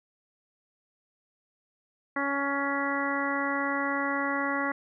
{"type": "harmonic tone", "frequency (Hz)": 279.7, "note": "C#4", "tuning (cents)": 16, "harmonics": [1, 2, 3, 4, 5, 6, 7], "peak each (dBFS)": [-32, -35, -36, -33, -35, -36, -33], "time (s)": [2.16, 4.72], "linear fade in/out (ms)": 5, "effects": []}